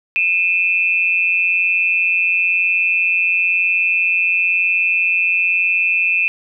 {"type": "tone pair together", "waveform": "sine", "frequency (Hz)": [2456, 2637], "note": ["D#7", "E7"], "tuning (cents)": [-23, 0], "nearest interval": "minor second", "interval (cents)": 123, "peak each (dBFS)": -16, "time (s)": [0.16, 6.28], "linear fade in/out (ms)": 0, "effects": []}